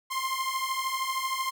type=beating tone pair; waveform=sawtooth; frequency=1046.5 / 1059.5 Hz; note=C6 / C6; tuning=0 / +21 cents; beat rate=13 Hz; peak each=-28 / -27 dBFS; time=0.1-1.51 s; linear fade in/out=20 ms; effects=none